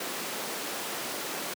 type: high-pass noise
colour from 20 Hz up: pink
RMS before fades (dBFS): -35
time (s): 0-1.54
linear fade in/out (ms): 5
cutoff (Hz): 270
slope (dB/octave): 12
effects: high-pass 150 Hz 12 dB/octave